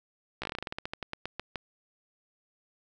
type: slowing click train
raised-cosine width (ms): 0.3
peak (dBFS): -18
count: 19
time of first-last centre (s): 0.42-1.558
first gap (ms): 15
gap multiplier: 1.15
effects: none